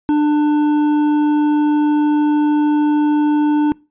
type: tone with hard clipping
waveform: triangle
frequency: 297.8 Hz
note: D4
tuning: 24 cents sharp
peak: -13 dBFS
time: 0.09-3.72 s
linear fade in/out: 0 ms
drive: 11 dB
effects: noise-tail reverb RT60 0.3 s tail -24 dB re dry + resampled to 8000 Hz